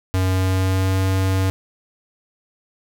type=tone with pitch glide; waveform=square; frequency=93.4 to 94.98 Hz; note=F#2 to F#2; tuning=+17 to +46 cents; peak=-17 dBFS; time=0.14-1.5 s; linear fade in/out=0 ms; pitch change=+29 cents; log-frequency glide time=0.26-1.01 s; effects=none